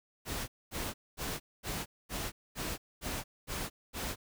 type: noise bursts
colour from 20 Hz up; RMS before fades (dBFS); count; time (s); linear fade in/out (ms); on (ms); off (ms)
pink; -37; 9; 0.25-4.16; 50; 230; 230
effects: none